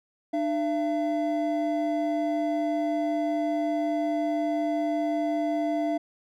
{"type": "tone pair together", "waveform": "triangle", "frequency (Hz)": [300.9, 676], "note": ["D4", "E5"], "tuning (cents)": [42, 43], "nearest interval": "octave + major second", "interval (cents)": 1401, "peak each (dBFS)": -25, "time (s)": [0.33, 5.98], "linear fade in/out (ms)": 10, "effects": []}